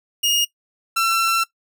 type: tone pair in turn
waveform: sawtooth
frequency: 2854 / 1346.9 Hz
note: F7 / E6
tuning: +37 / +37 cents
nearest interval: octave + minor second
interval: 1300 cents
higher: first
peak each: -13 dBFS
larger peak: neither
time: 0.23-0.45 / 0.96-1.44 s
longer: second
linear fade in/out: 10 ms
effects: noise-tail reverb RT60 0.1 s tail -18 dB re dry